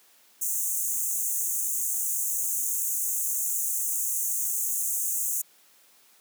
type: high-pass noise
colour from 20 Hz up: pink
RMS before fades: -28 dBFS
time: 0.41-5.42 s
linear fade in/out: 10 ms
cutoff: 6300 Hz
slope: 96 dB/octave
effects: white hiss -59 dBFS RMS until 6.2 s + high-pass 200 Hz 12 dB/octave